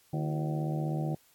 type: harmonic tone with a mistuned harmonic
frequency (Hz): 76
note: D#2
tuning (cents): -40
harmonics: 2 / 3 / 4 / 5 / 6 / 7 / 8 / 9 / 10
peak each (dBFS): -30 / -41 / -38 / -45 / -49 / -44 / -44 / -49 / -42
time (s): 0.13-1.15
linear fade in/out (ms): 5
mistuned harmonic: 4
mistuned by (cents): +130
effects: white hiss -64 dBFS RMS until 1.34 s + AAC 64 kbps